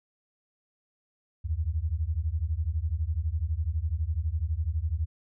sine beating tone pair, 73.8 / 85.8 Hz, D2 / F2, +9 / -30 cents, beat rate 12 Hz, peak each -29 dBFS, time 1.44-5.06 s, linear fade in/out 20 ms, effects none

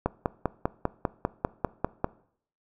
click train, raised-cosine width 1 ms, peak -10 dBFS, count 11, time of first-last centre 0.06-2.044 s, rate 5.04 Hz, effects noise-tail reverb RT60 0.6 s tail -20 dB re dry

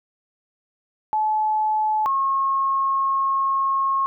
sine tone pair in turn, 861 / 1084.8 Hz, A5 / C#6, -38 / -38 cents, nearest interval major third, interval 400 cents, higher second, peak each -18 dBFS, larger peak neither, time 1.13-2.06 / 2.06-4.06 s, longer second, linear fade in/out 0 ms, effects none

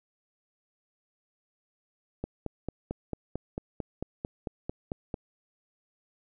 click train, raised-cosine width 2 ms, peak -19 dBFS, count 14, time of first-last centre 2.24-5.142 s, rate 4.48 Hz, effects none

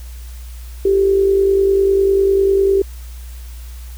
sine tone with amplitude modulation, 391.2 Hz, G4, 4 cents flat, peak -8 dBFS, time 0.85-2.82 s, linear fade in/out 5 ms, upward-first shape sine, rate 50 Hz, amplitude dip 50%, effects added 60 Hz sine -29 dBFS peak until 3.97 s + white hiss -44 dBFS RMS until 3.97 s

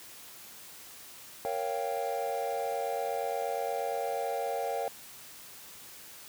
triangle chord, G half-diminished seventh, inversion first, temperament equal with one note detuned, 466.2 / 554.4 / 698.5 / 787.2 Hz, Bb4 / Db5 / F5 / G5, 0 / 0 / 0 / +7 cents, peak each -34 dBFS, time 1.45-4.88 s, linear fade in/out 0 ms, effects white hiss -49 dBFS RMS until 6.28 s + high-pass 60 Hz 12 dB/octave

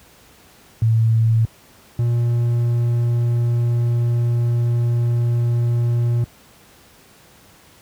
sine / triangle tone pair in turn, 112.7 / 118.94 Hz, A2 / A#2, +42 / +35 cents, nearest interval minor second, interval 93 cents, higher second, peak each -12 / -13 dBFS, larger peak first, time 0.82-1.45 / 1.99-6.24 s, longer second, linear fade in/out 0 ms, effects pink hiss -49 dBFS RMS until 7.81 s + high-pass 60 Hz 12 dB/octave

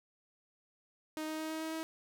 sawtooth tone with pitch steps, 311.1 / 313.1 / 315.1 / 317.1 / 319.1 / 321.1 Hz, D#4 / D#4 / D#4 / D#4 / D#4 / E4, 0 / +11 / +22 / +33 / +44 / -45 cents, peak -33 dBFS, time 1.17-1.83 s, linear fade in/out 0 ms, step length 110 ms, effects none

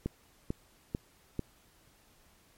click train, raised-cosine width 3 ms, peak -19 dBFS, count 4, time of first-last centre 0.06-1.393 s, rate 2.25 Hz, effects pink hiss -64 dBFS RMS until 2.57 s + MP3 64 kbps

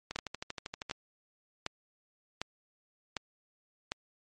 two click trains, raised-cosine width 0.2 ms, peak -20 / -16 dBFS, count 11 / 6, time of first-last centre 0.11-0.897 / 0.16-3.919 s, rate 12.7 / 1.33 Hz, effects MP3 48 kbps

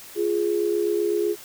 sine tone pair together, 347.9 / 415.9 Hz, F4 / G#4, -7 / +2 cents, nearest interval minor third, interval 309 cents, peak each -24 / -22 dBFS, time 0.15-1.36 s, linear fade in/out 50 ms, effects white hiss -43 dBFS RMS until 1.44 s

